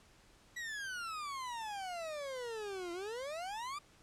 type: exponential two-way sweep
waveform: 40% pulse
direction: down then up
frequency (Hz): 1962 to 338.7 to 1215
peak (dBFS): -39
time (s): 0.56-3.79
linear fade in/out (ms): 10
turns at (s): 2.92
effects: pink hiss -64 dBFS RMS until 4.02 s + low-pass 9000 Hz 12 dB/octave